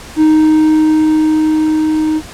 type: tone with level ramp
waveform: triangle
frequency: 311.1 Hz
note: D#4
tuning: in tune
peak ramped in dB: -3 to -9 dBFS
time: 0.16-2.22 s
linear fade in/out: 50 ms
effects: pink hiss -32 dBFS RMS until 2.33 s + low-pass 10000 Hz 12 dB/octave